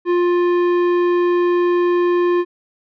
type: tone with tanh clipping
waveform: sine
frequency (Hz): 351.7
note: F4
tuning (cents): +12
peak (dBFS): -15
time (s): 0.05-2.45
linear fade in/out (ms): 50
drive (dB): 13
effects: none